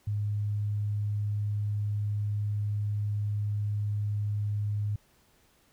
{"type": "tone", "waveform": "sine", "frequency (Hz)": 103.83, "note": "G#2", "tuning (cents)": 0, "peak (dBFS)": -27, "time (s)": [0.07, 4.96], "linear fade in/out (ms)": 5, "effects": ["pink hiss -65 dBFS RMS until 5.72 s"]}